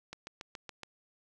click train, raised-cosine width 0.2 ms, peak -25 dBFS, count 6, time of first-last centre 0.13-0.833 s, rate 7.11 Hz, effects none

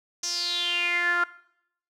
sawtooth tone with band-pass filter sweep, 349.2 Hz, F4, in tune, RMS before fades -26 dBFS, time 0.23-1.24 s, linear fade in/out 5 ms, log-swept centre 6000 to 1400 Hz, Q 7.9, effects noise-tail reverb RT60 0.7 s tail -19 dB re dry

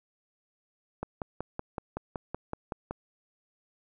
click train, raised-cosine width 1 ms, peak -19 dBFS, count 11, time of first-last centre 1.03-2.91 s, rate 5.32 Hz, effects none

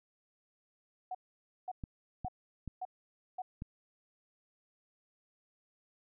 sine tone bursts, 740 Hz, F#5, in tune, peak -36 dBFS, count 5, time 1.11-3.42 s, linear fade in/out 5 ms, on 38 ms, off 530 ms
clicks, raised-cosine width 5 ms, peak -28 dBFS, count 4, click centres 1.838 / 2.247 / 2.677 / 3.621 s
effects none

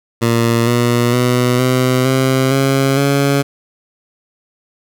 15% pulse tone with pitch steps, 116.54 / 120.16 / 123.9 / 127.75 / 131.72 / 135.82 / 140.04 Hz, A#2 / B2 / B2 / C3 / C3 / C#3 / C#3, 0 / -47 / +6 / -41 / +12 / -35 / +18 cents, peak -5 dBFS, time 0.21-3.43 s, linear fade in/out 20 ms, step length 460 ms, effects none

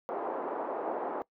white band-pass noise, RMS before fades -35 dBFS, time 0.09-1.22 s, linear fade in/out 0 ms, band 320 to 910 Hz, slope 24 dB/octave, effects noise-tail reverb RT60 0.1 s tail -21 dB re dry

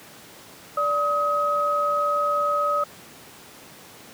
sine tone pair together, 583.6 / 1267 Hz, D5 / D#6, -11 / +31 cents, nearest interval octave + minor second, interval 1342 cents, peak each -25 / -21 dBFS, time 0.77-2.84 s, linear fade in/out 5 ms, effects pink hiss -45 dBFS RMS until 4.13 s + high-pass 150 Hz 12 dB/octave

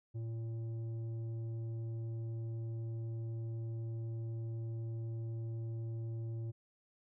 sine tone with tanh clipping, 114 Hz, A#2, 38 cents flat, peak -39 dBFS, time 0.14-6.52 s, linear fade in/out 20 ms, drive 8 dB, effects none

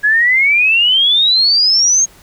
sine exponential sweep, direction up, 1661.2 to 6560 Hz, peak -8 dBFS, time 0.03-2.06 s, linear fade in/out 20 ms, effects pink hiss -44 dBFS RMS until 2.22 s

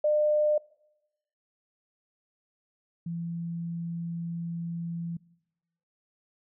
sine tone pair in turn, 602 / 168.93 Hz, D5 / E3, +43 / +43 cents, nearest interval octave + minor seventh, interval 2200 cents, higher first, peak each -21 / -31 dBFS, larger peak first, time 0.04-0.58 / 3.06-5.17 s, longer second, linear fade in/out 5 ms, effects noise-tail reverb RT60 0.9 s tail -23 dB re dry

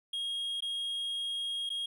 triangle tone with dropouts, 3265 Hz, G#7, 30 cents flat, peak -31 dBFS, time 0.13-1.86 s, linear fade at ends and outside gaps 5 ms, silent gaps 0.606-0.622 / 1.693-1.701 s, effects none

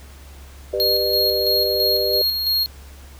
sine chord, G major, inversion none, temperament equal with one note detuned, 392 / 493.9 / 601.1 Hz, G4 / B4 / D5, 0 / 0 / +40 cents, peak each -24 dBFS, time 0.73-2.22 s, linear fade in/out 5 ms
square tone with tremolo, 4270 Hz, C8, 34 cents sharp, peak -17 dBFS, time 0.8-2.66 s, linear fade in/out 0 ms, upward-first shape square, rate 3 Hz, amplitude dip 40%
effects added 69 Hz sine -39 dBFS peak until 3.19 s + pink hiss -47 dBFS RMS until 3.19 s

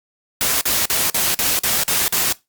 white noise bursts, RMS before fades -18 dBFS, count 8, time 0.41-2.325 s, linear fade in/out 0 ms, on 200 ms, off 45 ms, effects noise-tail reverb RT60 0.2 s tail -20 dB re dry + Opus 48 kbps

